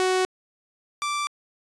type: tone pair in turn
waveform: sawtooth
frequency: 371.7 / 1171.2 Hz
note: F#4 / D6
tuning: +8 / -5 cents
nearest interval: octave + minor sixth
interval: 1987 cents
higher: second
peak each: -16 / -21 dBFS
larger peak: first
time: 0-0.25 / 1.02-1.27 s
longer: neither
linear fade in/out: 0 ms
effects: resampled to 22050 Hz